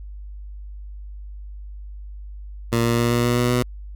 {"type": "tone with pitch steps", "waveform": "15% pulse", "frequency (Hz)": [116.54, 117.62, 118.71, 119.82, 120.93, 122.05, 123.18], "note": ["A#2", "A#2", "A#2", "A#2", "B2", "B2", "B2"], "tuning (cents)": [0, 16, 32, 48, -36, -20, -4], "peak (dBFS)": -11, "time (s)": [2.72, 3.63], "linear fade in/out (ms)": 10, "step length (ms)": 130, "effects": ["added 50 Hz sine -33 dBFS peak until 3.95 s"]}